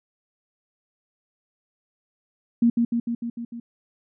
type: tone with echo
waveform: sine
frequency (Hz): 234.7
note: A#3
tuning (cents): +12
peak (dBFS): -14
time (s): 2.62-2.7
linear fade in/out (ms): 5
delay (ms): 150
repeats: 6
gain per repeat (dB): -3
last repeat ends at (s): 3.6
effects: none